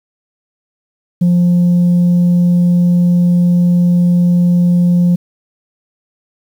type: tone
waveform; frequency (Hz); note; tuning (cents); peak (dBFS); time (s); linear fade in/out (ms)
sine; 175.7; F3; +11; -5; 1.21-5.16; 10
effects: tanh soft clip ceiling -6 dBFS + 7-bit